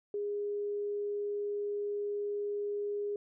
sine tone, 410.5 Hz, G#4, 20 cents flat, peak -32 dBFS, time 0.14-3.16 s, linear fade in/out 2 ms, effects none

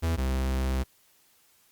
45% pulse tone pair in turn, 82.41 / 65.41 Hz, E2 / C2, 0 / 0 cents, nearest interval major third, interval 400 cents, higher first, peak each -24 / -25 dBFS, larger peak first, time 0.02-0.17 / 0.17-0.84 s, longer second, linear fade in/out 20 ms, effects white hiss -63 dBFS RMS until 1.71 s + Opus 48 kbps

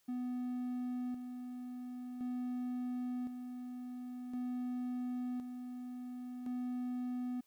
triangle tone with tremolo, 248.6 Hz, B3, 12 cents sharp, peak -34 dBFS, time 0.08-7.41 s, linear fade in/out 10 ms, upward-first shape square, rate 0.47 Hz, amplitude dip 50%, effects white hiss -74 dBFS RMS until 7.46 s

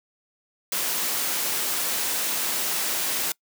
white noise, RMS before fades -26 dBFS, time 0.72-3.32 s, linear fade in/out 2 ms, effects noise-tail reverb RT60 0.1 s tail -25 dB re dry + high-pass 200 Hz 12 dB/octave

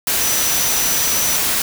sine tone in noise, 5920 Hz, F#8, in tune, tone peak -21 dBFS, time 0.21-1.37 s, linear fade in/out 2 ms, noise white, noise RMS -18 dBFS, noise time 0.07-1.62 s, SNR -6 dB, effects none

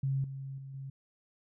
sine tone with level steps, 135.6 Hz, C#3, 38 cents flat, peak -28 / -38 / -42 / -39 dBFS, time 0.03-0.9 s, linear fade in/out 5 ms, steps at 0.24 / 0.58 / 0.74 s, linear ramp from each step 2 ms, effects none

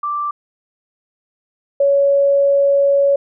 sine tone pair in turn, 1174.7 / 559.9 Hz, D6 / C#5, 0 / +17 cents, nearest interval octave + minor second, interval 1283 cents, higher first, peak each -18 / -10 dBFS, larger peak second, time 0.03-0.31 / 1.8-3.16 s, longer second, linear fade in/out 5 ms, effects none

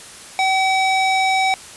square tone with band-pass filter, 763 Hz, G5, 47 cents flat, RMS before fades -17 dBFS, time 0.39-1.54 s, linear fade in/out 0 ms, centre 2300 Hz, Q 0.66, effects white hiss -38 dBFS RMS until 1.76 s + resampled to 24000 Hz

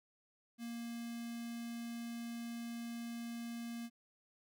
square tone with notch filter, 234 Hz, A#3, 7 cents sharp, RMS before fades -44 dBFS, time 0.58-3.9 s, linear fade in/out 50 ms, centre 900 Hz, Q 0.81, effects none

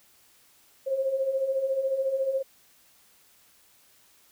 sine beating tone pair, 523.3 / 537.3 Hz, C5 / C5, 0 / +46 cents, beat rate 14 Hz, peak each -32 / -25 dBFS, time 0.86-2.43 s, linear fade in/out 20 ms, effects white hiss -60 dBFS RMS until 4.31 s

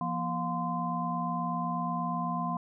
sine tone cluster, 171.5 / 239.7 / 710 / 1033 Hz, F3 / A#3 / F5 / C6, -31 / +48 / +28 / -22 cents, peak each -34 / -36 / -36 / -33 dBFS, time 0.01-2.57 s, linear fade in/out 2 ms, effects none

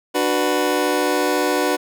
25% pulse chord, B minor, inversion first, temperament just, 296.3 / 370.4 / 493.9 Hz, D4 / F#4 / B4, +15 / +2 / 0 cents, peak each -18 dBFS, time 0.14-1.77 s, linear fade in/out 20 ms, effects none

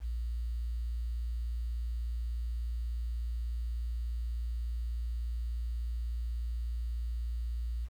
sine tone with quantisation, 58.27 Hz, A#1, in tune, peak -32 dBFS, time 0-7.89 s, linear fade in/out 50 ms, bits 10, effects none

